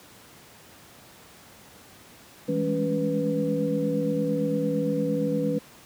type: tone cluster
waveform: sine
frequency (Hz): 162.6 / 203.4 / 212.1 / 280.5 / 493.1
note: E3 / G#3 / G#3 / C#4 / B4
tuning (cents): -23 / -36 / +37 / +21 / -3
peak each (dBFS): -29 / -31 / -33 / -28 / -27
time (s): 2.48-5.59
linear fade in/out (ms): 10
effects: pink hiss -50 dBFS RMS until 5.85 s + high-pass 100 Hz 12 dB/octave